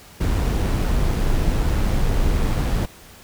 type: noise with amplitude modulation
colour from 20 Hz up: brown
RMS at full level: -18 dBFS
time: 0.2-2.86 s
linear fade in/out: 10 ms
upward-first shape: sine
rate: 101 Hz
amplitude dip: 25%
effects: pink hiss -45 dBFS RMS until 3.23 s